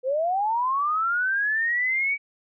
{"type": "linear sweep", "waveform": "sine", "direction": "up", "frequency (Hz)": [493.9, 2283], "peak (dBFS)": -21, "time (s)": [0.03, 2.18], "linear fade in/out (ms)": 50, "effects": []}